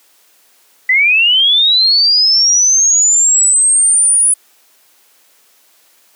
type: linear sweep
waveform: sine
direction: up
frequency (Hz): 1975.5 to 9920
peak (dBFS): -7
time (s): 0.89-4.34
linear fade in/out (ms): 5
effects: white hiss -51 dBFS RMS until 6.15 s + high-pass 300 Hz 12 dB/octave